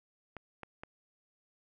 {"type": "clicks", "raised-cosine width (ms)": 0.5, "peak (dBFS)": -28, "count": 3, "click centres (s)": [0.367, 0.633, 0.835], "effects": []}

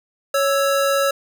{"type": "tone pair together", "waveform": "square", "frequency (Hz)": [554.6, 1319], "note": ["C#5", "E6"], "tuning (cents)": [1, 1], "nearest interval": "octave + minor third", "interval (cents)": 1500, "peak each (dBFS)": [-18, -22], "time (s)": [0.34, 1.11], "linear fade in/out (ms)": 5, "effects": []}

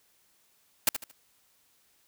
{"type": "noise with echo", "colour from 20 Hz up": "white", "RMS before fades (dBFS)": -22, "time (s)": [0.87, 0.89], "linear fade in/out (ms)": 2, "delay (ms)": 75, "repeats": 3, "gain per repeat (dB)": -10, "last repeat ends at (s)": 1.115, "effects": ["white hiss -67 dBFS RMS until 2.07 s"]}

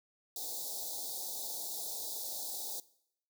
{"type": "band-stop noise", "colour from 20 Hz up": "white", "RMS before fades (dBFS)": -40, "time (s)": [0.36, 2.8], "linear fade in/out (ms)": 2, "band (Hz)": [890, 3600], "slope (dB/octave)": 96, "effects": ["noise-tail reverb RT60 0.7 s tail -20 dB re dry", "high-pass 400 Hz 12 dB/octave"]}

